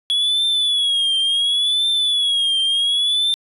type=tone with vibrato; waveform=triangle; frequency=3360 Hz; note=G#7; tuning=19 cents sharp; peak=-14 dBFS; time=0.1-3.34 s; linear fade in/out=0 ms; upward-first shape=triangle; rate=0.7 Hz; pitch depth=110 cents each way; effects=resampled to 32000 Hz